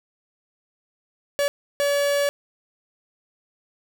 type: tone bursts at uneven times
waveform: 45% pulse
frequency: 570 Hz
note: C#5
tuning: 48 cents sharp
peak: -19 dBFS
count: 2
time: 1.39-1.48 / 1.8-2.29 s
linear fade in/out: 0 ms
effects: none